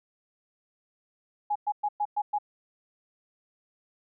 sine tone bursts, 832 Hz, G#5, 3 cents sharp, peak -24 dBFS, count 6, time 1.5-2.386 s, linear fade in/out 10 ms, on 56 ms, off 110 ms, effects none

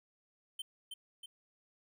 square tone with echo, 3099 Hz, G7, 21 cents flat, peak -39 dBFS, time 0.59-0.62 s, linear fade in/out 5 ms, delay 320 ms, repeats 2, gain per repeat -4 dB, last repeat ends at 1.26 s, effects none

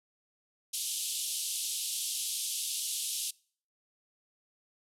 white band-pass noise, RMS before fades -35 dBFS, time 0.73-3.31 s, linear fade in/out 10 ms, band 2900 to 12000 Hz, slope 48 dB/octave, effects noise-tail reverb RT60 0.5 s tail -25 dB re dry

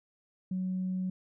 sine tone, 185.4 Hz, F#3, 4 cents sharp, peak -29 dBFS, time 0.51-1.1 s, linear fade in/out 5 ms, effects tanh soft clip ceiling -25 dBFS

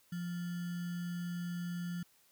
sine tone with sample-and-hold, 174.61 Hz, F3, in tune, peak -36 dBFS, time 0.12-2.03 s, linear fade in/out 5 ms, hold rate 1575 Hz, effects white hiss -68 dBFS RMS until 2.31 s

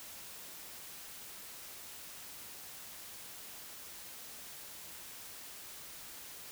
silence, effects white hiss -49 dBFS RMS until 6.51 s

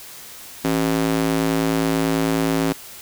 square tone with high-pass filter, 54.6 Hz, A1, 13 cents flat, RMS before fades -20 dBFS, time 0.64-2.73 s, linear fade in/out 10 ms, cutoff 240 Hz, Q 1.9, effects white hiss -39 dBFS RMS until 3.01 s

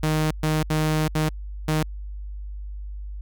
sawtooth tone bursts at uneven times, 155.2 Hz, D#3, 4 cents flat, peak -16 dBFS, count 5, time 0.03-0.31 / 0.43-0.63 / 0.7-1.08 / 1.15-1.29 / 1.68-1.83 s, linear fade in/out 5 ms, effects added 50 Hz sine -31 dBFS peak until 3.21 s

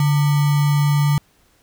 sine tone with sample-and-hold, 145.1 Hz, D3, 21 cents flat, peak -13 dBFS, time 0-1.18 s, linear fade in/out 2 ms, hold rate 1050 Hz, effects pink hiss -58 dBFS RMS until 1.62 s

